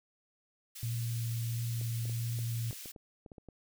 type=high-pass noise; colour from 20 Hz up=white; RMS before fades=-46 dBFS; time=0.75-2.92 s; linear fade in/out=10 ms; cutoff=2300 Hz; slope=12 dB/octave
type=tone with vibrato; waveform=sine; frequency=116.54 Hz; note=A#2; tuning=in tune; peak=-32 dBFS; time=0.83-2.71 s; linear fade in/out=0 ms; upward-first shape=triangle; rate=1.5 Hz; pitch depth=12 cents each way
type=clicks; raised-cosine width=2 ms; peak=-35 dBFS; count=11; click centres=1.813 / 2.055 / 2.096 / 2.389 / 2.729 / 2.858 / 2.962 / 3.262 / 3.318 / 3.382 / 3.487 s
effects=none